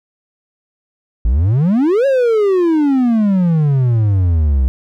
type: exponential two-way sweep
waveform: triangle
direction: up then down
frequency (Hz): 51.9 to 561 to 62.5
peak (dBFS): -8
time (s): 1.25-4.68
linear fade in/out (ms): 0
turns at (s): 2.06
effects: none